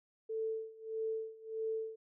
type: tone with tremolo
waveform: sine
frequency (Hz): 443.2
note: A4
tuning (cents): +13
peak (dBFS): -33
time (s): 0.29-1.96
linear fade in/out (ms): 10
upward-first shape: sine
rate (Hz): 1.6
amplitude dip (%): 90
effects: none